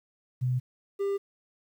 sine / triangle tone pair in turn, 126.2 / 397.9 Hz, B2 / G4, +38 / +26 cents, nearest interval octave + minor sixth, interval 1988 cents, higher second, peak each -24 dBFS, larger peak neither, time 0.41-0.6 / 0.99-1.18 s, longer neither, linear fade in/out 20 ms, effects 10-bit

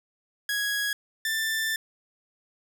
sawtooth tone pair in turn, 1661.2 / 1774.8 Hz, G#6 / A6, 0 / +14 cents, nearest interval minor second, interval 114 cents, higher second, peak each -22 dBFS, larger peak neither, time 0.49-0.93 / 1.25-1.76 s, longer second, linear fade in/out 2 ms, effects none

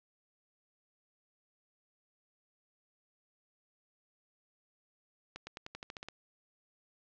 accelerating click train, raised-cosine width 0.2 ms, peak -25 dBFS, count 10, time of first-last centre 5.36-6.086 s, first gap 110 ms, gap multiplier 0.92, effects low-pass 5000 Hz 12 dB/octave + 11-bit

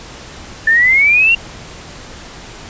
sine exponential sweep, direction up, 1760 to 2792 Hz, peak -7 dBFS, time 0.67-1.35 s, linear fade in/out 5 ms, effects pink hiss -33 dBFS RMS until 2.69 s + resampled to 16000 Hz

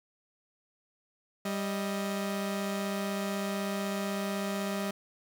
sawtooth tone pair together, 197.2 / 627.6 Hz, G3 / D#5, +11 / +15 cents, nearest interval octave + minor sixth, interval 2004 cents, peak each -28 / -33 dBFS, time 1.45-4.91 s, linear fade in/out 5 ms, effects none

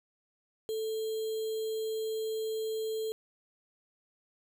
sine tone with sample-and-hold, 439.9 Hz, A4, in tune, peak -31 dBFS, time 0.69-3.12 s, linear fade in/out 0 ms, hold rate 3675 Hz, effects none

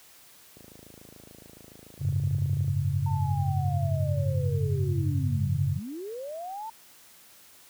click train, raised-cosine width 2 ms, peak -35 dBFS, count 58, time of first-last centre 0.57-2.681 s, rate 27 Hz
sine chord, F# suspended second, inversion none, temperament equal, 92.5 / 103.83 / 138.59 Hz, F#2 / G#2 / C#3, 0 / 0 / 0 cents, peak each -28 / -29 / -27 dBFS, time 1.99-5.8 s, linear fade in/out 50 ms
sine linear two-way sweep, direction down then up, 910 to 120 to 910 Hz, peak -34 dBFS, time 3.06-6.7 s, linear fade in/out 5 ms, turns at 5.7 s
effects white hiss -54 dBFS RMS until 7.69 s + high-pass 60 Hz 12 dB/octave

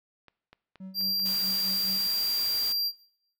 clicks, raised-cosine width 0.3 ms, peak -34 dBFS, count 6, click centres 0.283 / 0.53 / 0.757 / 1.011 / 1.197 / 1.347 s
triangle tone with tremolo, 189.1 Hz, F#3, 38 cents sharp, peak -35 dBFS, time 0.8-2.07 s, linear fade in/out 5 ms, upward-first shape sine, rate 4.7 Hz, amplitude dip 80%
square tone, 4741 Hz, D8, 16 cents sharp, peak -27 dBFS, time 0.94-2.92 s, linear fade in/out 50 ms
white noise, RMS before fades -39 dBFS, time 1.25-2.73 s, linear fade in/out 10 ms
effects noise-tail reverb RT60 0.7 s tail -20 dB re dry

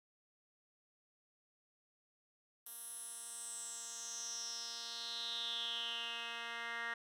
10% pulse tone with band-pass filter sweep, 233.1 Hz, A#3, in tune, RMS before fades -44 dBFS, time 2.66-6.94 s, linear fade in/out 5 ms, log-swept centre 12000 to 1900 Hz, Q 6.2, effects none

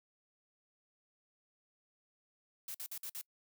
blue noise bursts, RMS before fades -43 dBFS, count 5, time 2.68-3.213 s, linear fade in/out 2 ms, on 65 ms, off 52 ms, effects noise-tail reverb RT60 0.1 s tail -26 dB re dry

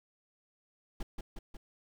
brown noise with echo, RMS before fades -36 dBFS, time 1-1.03 s, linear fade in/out 5 ms, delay 180 ms, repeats 3, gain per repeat -3 dB, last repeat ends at 1.57 s, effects none

